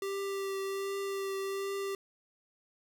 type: tone with vibrato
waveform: square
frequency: 392 Hz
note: G4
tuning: in tune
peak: -34 dBFS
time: 0.02-1.95 s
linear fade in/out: 2 ms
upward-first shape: triangle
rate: 1.3 Hz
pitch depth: 16 cents each way
effects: none